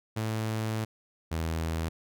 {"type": "tone pair in turn", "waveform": "sawtooth", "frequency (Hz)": [110, 81.31], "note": ["A2", "E2"], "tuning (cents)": [0, -23], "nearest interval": "perfect fourth", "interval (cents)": 523, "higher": "first", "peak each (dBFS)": -25, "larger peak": "neither", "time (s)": [[0.16, 0.85], [1.31, 1.89]], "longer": "first", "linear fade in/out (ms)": 10, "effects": []}